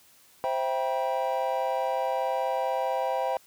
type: chord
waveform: triangle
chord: C major seventh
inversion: none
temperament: equal with one note detuned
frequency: 523.3 / 659.3 / 784 / 962.4 Hz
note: C5 / E5 / G5 / B5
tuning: 0 / 0 / 0 / -45 cents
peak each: -28 / -30 / -28 / -31 dBFS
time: 0.44-3.37 s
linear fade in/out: 0 ms
effects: white hiss -58 dBFS RMS until 3.46 s + high-pass 60 Hz 12 dB/octave